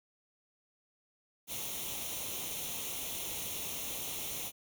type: noise with comb filter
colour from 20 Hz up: white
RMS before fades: -39 dBFS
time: 1.47-4.52 s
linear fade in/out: 50 ms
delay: 0.31 ms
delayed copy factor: +0.7
effects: none